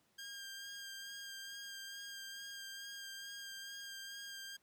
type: tone with vibrato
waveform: 15% pulse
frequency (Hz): 1604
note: G6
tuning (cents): +39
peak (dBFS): -40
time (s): 0.18-4.57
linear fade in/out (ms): 10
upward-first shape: sine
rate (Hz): 2.3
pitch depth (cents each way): 17
effects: pink hiss -75 dBFS RMS until 4.62 s + high-pass 100 Hz 12 dB/octave